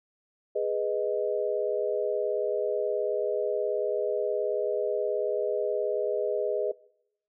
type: chord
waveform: sine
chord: G# minor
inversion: none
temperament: equal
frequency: 415.3 / 493.9 / 622.3 Hz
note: G#4 / B4 / D#5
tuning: 0 / 0 / 0 cents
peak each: -29 / -30 / -30 dBFS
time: 0.55-6.72 s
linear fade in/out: 10 ms
effects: noise-tail reverb RT60 0.8 s tail -23 dB re dry